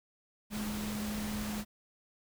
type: tone in noise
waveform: sine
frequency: 211 Hz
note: G#3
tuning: 28 cents sharp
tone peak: -35 dBFS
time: 0.5-1.65 s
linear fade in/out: 50 ms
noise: pink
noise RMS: -41 dBFS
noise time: 0.5-1.65 s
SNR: +3 dB
effects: none